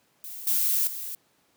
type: noise with level steps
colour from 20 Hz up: violet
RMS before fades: -39 / -24 / -35 dBFS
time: 0.24-1.15 s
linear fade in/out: 0 ms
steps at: 0.47 / 0.87 s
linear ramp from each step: 2 ms
effects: pink hiss -66 dBFS RMS until 1.56 s + high-pass 150 Hz 12 dB/octave